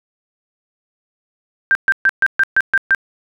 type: tone bursts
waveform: sine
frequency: 1576 Hz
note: G6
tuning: 9 cents sharp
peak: -9 dBFS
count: 8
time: 1.71-2.948 s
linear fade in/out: 0 ms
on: 41 ms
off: 130 ms
effects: none